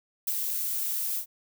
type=noise with ADSR envelope; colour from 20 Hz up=violet; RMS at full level=-26 dBFS; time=0.27-1.26 s; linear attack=10 ms; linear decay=31 ms; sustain=-4 dB; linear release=87 ms; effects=none